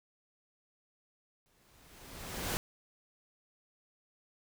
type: noise with exponential growth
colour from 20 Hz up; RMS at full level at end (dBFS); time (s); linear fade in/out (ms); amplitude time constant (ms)
pink; -33; 1.46-2.57; 0; 240
effects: none